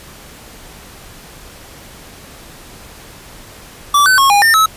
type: tone with pitch steps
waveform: square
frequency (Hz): 1157 / 1518 / 1091 / 814 / 1809 / 1294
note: D6 / F#6 / C#6 / G#5 / A6 / E6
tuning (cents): -26 / +44 / -28 / -35 / +48 / -32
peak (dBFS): -8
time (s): 3.94-4.66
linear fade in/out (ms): 5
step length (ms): 120
effects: pink hiss -37 dBFS RMS until 4.76 s + resampled to 32000 Hz